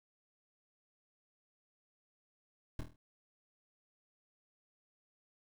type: noise with echo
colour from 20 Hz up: brown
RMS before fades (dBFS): -37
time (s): 2.79-2.81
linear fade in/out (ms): 2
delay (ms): 25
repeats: 6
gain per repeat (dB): -5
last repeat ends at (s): 2.96
effects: none